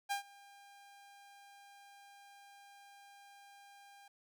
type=tone with ADSR envelope; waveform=sawtooth; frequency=802 Hz; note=G5; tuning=39 cents sharp; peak=-29 dBFS; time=0.09-4.08 s; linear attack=25 ms; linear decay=110 ms; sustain=-24 dB; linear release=4 ms; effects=none